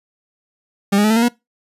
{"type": "tone with pitch steps", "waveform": "40% pulse", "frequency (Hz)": [199.2, 206.8, 214.7, 222.9, 231.5, 240.3], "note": ["G3", "G#3", "A3", "A3", "A#3", "B3"], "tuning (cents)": [28, -7, -42, 23, -12, -47], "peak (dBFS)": -11, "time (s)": [0.92, 1.286], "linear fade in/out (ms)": 10, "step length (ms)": 61, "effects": ["noise-tail reverb RT60 0.2 s tail -22 dB re dry", "resampled to 32000 Hz"]}